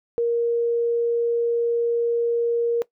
sine tone, 469.4 Hz, A#4, 12 cents sharp, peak -18 dBFS, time 0.18-2.82 s, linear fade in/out 0 ms, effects noise-tail reverb RT60 0.1 s tail -19 dB re dry

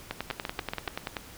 two click trains, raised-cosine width 0.3 ms, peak -15 / -15 dBFS, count 5 / 12, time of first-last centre 0.31-0.877 / 0.11-1.168 s, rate 7.06 / 10.4 Hz, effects pink hiss -48 dBFS RMS until 1.37 s

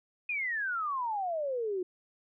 sine exponential sweep, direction down, 2506 to 353.2 Hz, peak -30 dBFS, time 0.29-1.83 s, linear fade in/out 5 ms, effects none

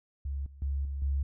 sine tone with level steps, 69.3 Hz, C#2, in tune, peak -31 / -47 / -28 / -32 / -26 dBFS, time 0.25-1.23 s, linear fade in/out 5 ms, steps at 0.46 / 0.62 / 0.85 / 1.02 s, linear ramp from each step 2 ms, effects none

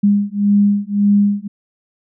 sine beating tone pair, 202.5 / 204.3 Hz, G#3 / G#3, -43 / -28 cents, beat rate 1.8 Hz, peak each -14 dBFS, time 0.03-1.48 s, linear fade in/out 10 ms, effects none

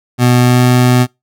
25% pulse tone with pitch glide, 123.47 to 124.62 Hz, B2 to B2, 0 to +16 cents, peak -3 dBFS, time 0.18-1.07 s, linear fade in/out 50 ms, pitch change +16 cents, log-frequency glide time 0.37-0.64 s, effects noise-tail reverb RT60 0.2 s tail -25 dB re dry

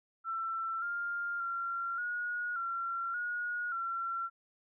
sine tone with pitch steps, 1340 / 1401 / 1375 / 1447 / 1367 / 1445 / 1360 Hz, E6 / F6 / F6 / F#6 / F6 / F#6 / F6, +28 / +5 / -27 / -39 / -37 / -41 / -46 cents, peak -33 dBFS, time 0.24-4.3 s, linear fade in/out 50 ms, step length 580 ms, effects none

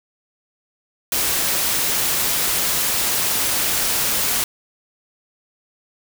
white noise, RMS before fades -20 dBFS, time 1.12-4.44 s, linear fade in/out 2 ms, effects none

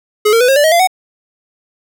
square tone with pitch steps, 422.8 / 458.4 / 497 / 538.9 / 584.3 / 633.5 / 686.8 / 744.7 Hz, G#4 / A#4 / B4 / C#5 / D5 / D#5 / F5 / F#5, +31 / -29 / +11 / -49 / -9 / +31 / -29 / +11 cents, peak -8 dBFS, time 0.25-0.874 s, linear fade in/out 10 ms, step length 78 ms, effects none

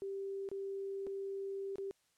sine tone with dropouts, 392 Hz, G4, in tune, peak -38 dBFS, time 0.02-1.91 s, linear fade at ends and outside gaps 0 ms, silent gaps 0.489-0.515 / 1.067-1.071 / 1.757-1.783 s, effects white hiss -75 dBFS RMS until 2.17 s + low-pass 10000 Hz 12 dB/octave

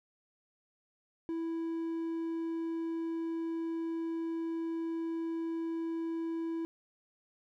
triangle tone, 329.6 Hz, E4, in tune, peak -31 dBFS, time 1.29-6.65 s, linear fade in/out 0 ms, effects none

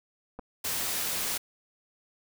clicks, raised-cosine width 1 ms, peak -27 dBFS, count 2, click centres 0.39 / 0.394 s
white noise, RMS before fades -31 dBFS, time 0.64-1.38 s, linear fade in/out 10 ms
effects none

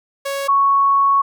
sawtooth / sine tone pair in turn, 554.4 / 1108.8 Hz, C#5 / C#6, 0 / 0 cents, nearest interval octave, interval 1200 cents, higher second, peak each -17 / -11 dBFS, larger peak second, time 0.25-0.48 / 0.48-1.22 s, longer second, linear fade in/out 10 ms, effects none

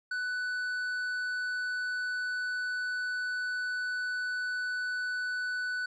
triangle tone with tanh clipping, 1491 Hz, F#6, 13 cents sharp, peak -32 dBFS, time 0.11-5.86 s, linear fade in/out 5 ms, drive 11 dB, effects none

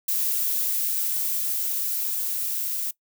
violet noise with level ramp, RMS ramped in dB -24 to -28 dBFS, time 0.08-2.91 s, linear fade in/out 5 ms, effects noise-tail reverb RT60 0.1 s tail -21 dB re dry

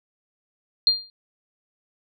sine tone with exponential decay, 4200 Hz, C8, 6 cents sharp, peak -11 dBFS, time 0.87-1.1 s, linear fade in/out 1 ms, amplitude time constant 48 ms, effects none

